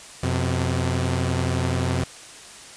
sawtooth tone pair together, 89 / 127.7 Hz, F2 / C3, +33 / -42 cents, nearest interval tritone, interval 625 cents, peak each -20 dBFS, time 0.23-2.04 s, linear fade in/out 5 ms, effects white hiss -42 dBFS RMS until 2.76 s + resampled to 22050 Hz

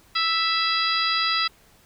harmonic tone with a mistuned harmonic, 659.3 Hz, E5, in tune, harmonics 2 / 3 / 4 / 5 / 6 / 7, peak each -25 / -29 / -30 / -30 / -27 / -26 dBFS, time 0.15-1.48 s, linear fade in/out 10 ms, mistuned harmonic 7, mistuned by +88 cents, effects pink hiss -56 dBFS RMS until 1.85 s

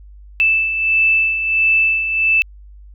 sine beating tone pair, 2637 / 2638.5 Hz, E7 / E7, 0 / +1 cents, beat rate 1.5 Hz, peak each -21 / -13 dBFS, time 0.4-2.42 s, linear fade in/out 0 ms, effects added 50 Hz sine -37 dBFS peak until 2.94 s

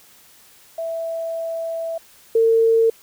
sine tone pair in turn, 659.3 / 453.3 Hz, E5 / A#4, 0 / -48 cents, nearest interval tritone, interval 648 cents, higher first, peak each -23 / -12 dBFS, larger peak second, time 0.78-1.98 / 2.35-2.9 s, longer first, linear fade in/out 5 ms, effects white hiss -50 dBFS RMS until 3.02 s

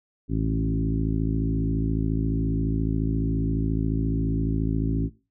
harmonic tone with a mistuned harmonic, 54.4 Hz, A1, 19 cents flat, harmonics 1 / 2 / 3 / 4 / 5 / 6 / 7, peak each -27 / -28 / -29 / -34 / -28 / -36 / -38 dBFS, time 0.28-5.1 s, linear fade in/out 50 ms, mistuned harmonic 2, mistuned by +18 cents, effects noise-tail reverb RT60 0.3 s tail -19 dB re dry

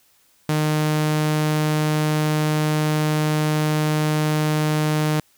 sawtooth tone, 153.1 Hz, D#3, 28 cents flat, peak -14 dBFS, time 0.49-5.2 s, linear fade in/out 2 ms, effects white hiss -59 dBFS RMS until 5.37 s

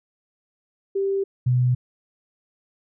sine tone pair in turn, 392 / 124.98 Hz, G4 / B2, 0 / +21 cents, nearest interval octave + minor sixth, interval 1979 cents, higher first, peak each -20 / -16 dBFS, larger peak second, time 0.95-1.24 / 1.46-1.75 s, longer neither, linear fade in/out 10 ms, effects none

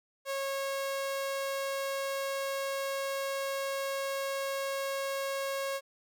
sawtooth tone, 547 Hz, C#5, 23 cents flat, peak -28 dBFS, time 0.25-5.81 s, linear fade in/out 50 ms, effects none

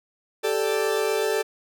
40% pulse chord, G suspended second, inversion none, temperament equal, 392 / 440 / 587.3 Hz, G4 / A4 / D5, 0 / 0 / 0 cents, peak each -26 / -23 / -29 dBFS, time 0.43-1.43 s, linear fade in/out 20 ms, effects none

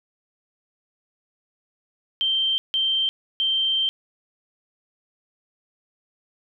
sine tone bursts at uneven times, 3136 Hz, G7, in tune, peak -19 dBFS, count 3, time 2.21-2.58 / 2.74-3.09 / 3.4-3.89 s, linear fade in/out 0 ms, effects none

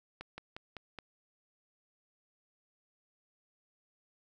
slowing click train, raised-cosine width 0.3 ms, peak -27 dBFS, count 5, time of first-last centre 0.21-0.987 s, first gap 170 ms, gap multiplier 1.09, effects none

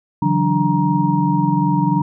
sine tone cluster, 144.3 / 167.2 / 187.7 / 293.4 / 941 Hz, D3 / E3 / F#3 / D4 / A#5, -30 / +25 / +25 / -2 / +16 cents, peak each -20 dBFS, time 0.22-2.02 s, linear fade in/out 5 ms, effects none

